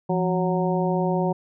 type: harmonic tone with a mistuned harmonic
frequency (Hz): 184.6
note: F#3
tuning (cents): -4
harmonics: 1 / 2 / 3 / 4 / 5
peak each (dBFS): -23 / -26 / -28 / -29 / -30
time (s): 0.09-1.33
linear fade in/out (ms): 10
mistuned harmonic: 1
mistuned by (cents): -120
effects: none